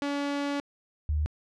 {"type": "tone pair in turn", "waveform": ["sawtooth", "sine"], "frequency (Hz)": [284.7, 75.41], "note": ["C#4", "D2"], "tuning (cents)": [46, 46], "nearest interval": "octave + major seventh", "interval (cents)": 2300, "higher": "first", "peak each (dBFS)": -24, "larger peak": "neither", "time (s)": [[0.02, 0.6], [1.09, 1.26]], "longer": "first", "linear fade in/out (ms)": 0, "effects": ["low-pass 5000 Hz 12 dB/octave"]}